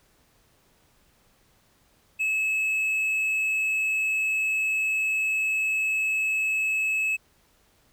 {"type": "tone", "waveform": "triangle", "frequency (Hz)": 2590, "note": "E7", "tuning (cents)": -31, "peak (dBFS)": -21, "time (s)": [2.19, 7.17], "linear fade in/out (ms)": 20, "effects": ["pink hiss -63 dBFS RMS until 7.92 s"]}